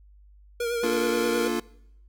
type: tone with vibrato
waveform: square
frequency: 471.8 Hz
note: A#4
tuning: 21 cents sharp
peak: -26 dBFS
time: 0.6-1.48 s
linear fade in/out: 5 ms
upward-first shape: triangle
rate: 9.5 Hz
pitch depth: 44 cents each way
type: chord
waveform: square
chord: Bb major seventh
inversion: none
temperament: just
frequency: 233.1 / 291.4 / 349.6 / 437 Hz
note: Bb3 / D4 / F4 / A4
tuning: 0 / -13 / +2 / -12 cents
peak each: -31 / -33 / -29 / -33 dBFS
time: 0.83-1.6 s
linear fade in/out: 5 ms
effects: noise-tail reverb RT60 0.8 s tail -23 dB re dry + added 50 Hz sine -50 dBFS peak until 2.08 s